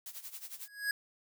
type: noise with tremolo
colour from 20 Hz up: blue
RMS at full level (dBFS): -43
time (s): 0.06-0.68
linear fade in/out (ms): 2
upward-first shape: sine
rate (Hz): 11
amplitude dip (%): 80
type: tone with exponential growth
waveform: square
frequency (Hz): 1661.2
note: G#6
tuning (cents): 0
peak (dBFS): -28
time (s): 0.62-0.91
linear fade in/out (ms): 2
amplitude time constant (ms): 62
effects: none